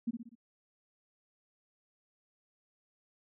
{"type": "tone with echo", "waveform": "sine", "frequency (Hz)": 233.1, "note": "A#3", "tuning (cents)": 0, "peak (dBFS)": -29, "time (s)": [0.07, 0.11], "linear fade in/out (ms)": 10, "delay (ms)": 61, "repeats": 4, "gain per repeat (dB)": -6, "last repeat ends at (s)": 0.354, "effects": []}